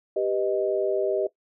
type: chord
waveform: sine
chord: G augmented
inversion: none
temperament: equal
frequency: 392 / 493.9 / 622.3 Hz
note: G4 / B4 / D#5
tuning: 0 / 0 / 0 cents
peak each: -25 / -29 / -26 dBFS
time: 0.16-1.27 s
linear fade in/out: 5 ms
effects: noise-tail reverb RT60 0.1 s tail -17 dB re dry